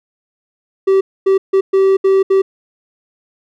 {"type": "tone bursts at uneven times", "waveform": "triangle", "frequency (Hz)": 386.1, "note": "G4", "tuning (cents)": -26, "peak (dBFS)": -6, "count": 6, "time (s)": [[0.87, 1.01], [1.26, 1.38], [1.53, 1.61], [1.73, 1.97], [2.04, 2.23], [2.3, 2.42]], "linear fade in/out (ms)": 10, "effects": []}